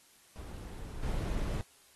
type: noise with level steps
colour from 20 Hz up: brown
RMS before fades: -43 / -34 dBFS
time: 0.36-1.61 s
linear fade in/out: 0 ms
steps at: 1.03 s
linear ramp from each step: 2 ms
effects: white hiss -62 dBFS RMS until 1.95 s + AAC 32 kbps